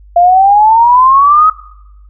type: exponential sweep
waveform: sine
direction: up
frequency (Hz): 686 to 1279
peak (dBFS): -3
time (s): 0.16-1.5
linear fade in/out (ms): 5
effects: noise-tail reverb RT60 0.9 s tail -21 dB re dry + added 50 Hz sine -35 dBFS peak until 2.09 s